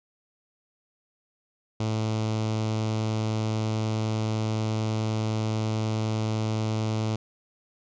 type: tone with notch filter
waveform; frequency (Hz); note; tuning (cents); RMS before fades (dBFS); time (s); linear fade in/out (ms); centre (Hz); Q
sawtooth; 109.5; A2; -8; -27; 1.8-7.16; 5; 1700; 1.6
effects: resampled to 16000 Hz